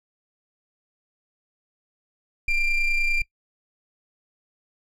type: ring-modulated tone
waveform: triangle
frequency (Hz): 1195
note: D6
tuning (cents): +30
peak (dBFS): -14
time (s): 2.48-3.22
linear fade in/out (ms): 5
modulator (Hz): 1180
effects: noise-tail reverb RT60 0.1 s tail -22 dB re dry